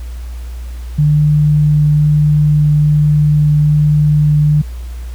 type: tone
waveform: sine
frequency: 149.8 Hz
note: D3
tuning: 35 cents sharp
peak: -7 dBFS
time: 0.98-4.62 s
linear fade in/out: 10 ms
effects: added 60 Hz sine -22 dBFS peak until 5.14 s + pink hiss -42 dBFS RMS until 5.14 s